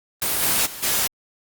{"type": "noise with level steps", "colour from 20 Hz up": "white", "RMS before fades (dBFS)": [-22, -19, -35, -21], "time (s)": [0.22, 1.07], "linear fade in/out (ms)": 0, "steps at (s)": [0.41, 0.65, 0.82], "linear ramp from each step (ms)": 20, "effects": ["Opus 24 kbps"]}